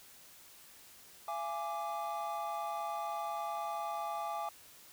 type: chord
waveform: triangle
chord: D diminished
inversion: first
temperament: equal with one note detuned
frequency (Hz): 680.5 / 830.6 / 1174.7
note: F5 / Ab5 / D6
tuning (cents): -45 / 0 / 0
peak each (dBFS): -39 / -37 / -39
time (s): 1.28-4.49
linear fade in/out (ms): 2
effects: white hiss -57 dBFS RMS until 4.92 s